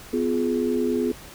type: chord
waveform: sine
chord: F diminished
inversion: second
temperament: just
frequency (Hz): 251.4 / 349.2 / 419.1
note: Cb4 / F4 / Ab4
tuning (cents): +31 / 0 / +16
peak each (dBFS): -24 / -26 / -25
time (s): 0.13-1.12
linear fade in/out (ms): 5
effects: pink hiss -43 dBFS RMS until 1.34 s

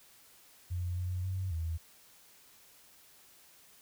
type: tone with pitch steps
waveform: sine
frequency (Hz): 88.8 / 90.5 / 94 / 81.7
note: F2 / F#2 / F#2 / E2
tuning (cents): +29 / -38 / +28 / -15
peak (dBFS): -32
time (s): 0.7-1.78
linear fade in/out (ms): 20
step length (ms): 270
effects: white hiss -60 dBFS RMS until 3.81 s

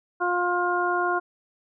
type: harmonic tone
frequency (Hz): 354.3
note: F4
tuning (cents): +25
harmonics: 1 / 2 / 3 / 4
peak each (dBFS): -27 / -27 / -27 / -27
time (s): 0.2-1.2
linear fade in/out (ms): 20
effects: none

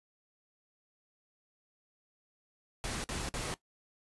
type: noise bursts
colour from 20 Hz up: pink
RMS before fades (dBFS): -37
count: 3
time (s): 2.84-3.54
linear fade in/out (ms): 0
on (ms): 200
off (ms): 50
effects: noise-tail reverb RT60 0.1 s tail -17 dB re dry + resampled to 24000 Hz

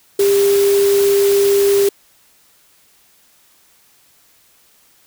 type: tone in noise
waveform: sine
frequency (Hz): 400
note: G4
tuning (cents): +35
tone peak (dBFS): -10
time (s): 0.19-1.89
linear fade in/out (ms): 5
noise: white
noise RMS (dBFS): -24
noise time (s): 0.19-1.89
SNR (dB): +11
effects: white hiss -53 dBFS RMS until 5.06 s

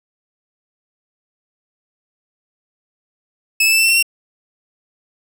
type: tone with pitch steps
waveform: sawtooth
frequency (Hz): 2600 / 2623 / 2645 / 2668 / 2692 / 2715 / 2739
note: E7 / E7 / E7 / E7 / E7 / F7 / F7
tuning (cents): -24 / -9 / +5 / +20 / +36 / -50 / -34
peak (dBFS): -8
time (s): 3.6-4.027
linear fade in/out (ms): 5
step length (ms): 61
effects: none

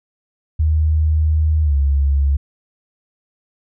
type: tone with pitch glide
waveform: sine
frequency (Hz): 77.78 to 69.7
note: D#2 to C#2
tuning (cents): 0 to +10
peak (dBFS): -12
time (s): 0.59-2.37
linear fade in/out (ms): 10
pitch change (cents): -190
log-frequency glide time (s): 1.63-1.75
effects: none

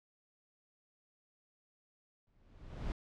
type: noise with exponential growth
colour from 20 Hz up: brown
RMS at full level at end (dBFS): -35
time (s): 2.27-2.92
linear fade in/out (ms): 1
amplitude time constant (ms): 140
effects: low-pass 5000 Hz 12 dB/octave

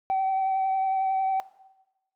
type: tone with vibrato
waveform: sine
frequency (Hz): 767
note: G5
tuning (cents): -38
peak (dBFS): -20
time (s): 0.1-1.4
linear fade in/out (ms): 0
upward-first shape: triangle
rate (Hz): 11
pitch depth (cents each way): 17
effects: noise-tail reverb RT60 1.0 s tail -18 dB re dry + tanh soft clip ceiling -20 dBFS

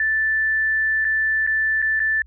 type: tone with dropouts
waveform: sine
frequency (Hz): 1760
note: A6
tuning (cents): 0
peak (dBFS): -17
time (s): 0-2.22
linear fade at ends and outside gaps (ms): 2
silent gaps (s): 1.046-1.05 / 1.466-1.473 / 1.819-1.824 / 1.995-2.001
effects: added 60 Hz sine -44 dBFS peak until 2.26 s

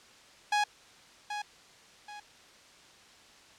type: tone with echo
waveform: sawtooth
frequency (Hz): 832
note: G#5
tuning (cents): +3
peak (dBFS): -21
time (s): 0.52-0.64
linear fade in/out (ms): 5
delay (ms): 780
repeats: 2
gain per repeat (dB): -9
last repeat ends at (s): 2.2
effects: white hiss -56 dBFS RMS until 3.58 s + low-pass 6000 Hz 12 dB/octave

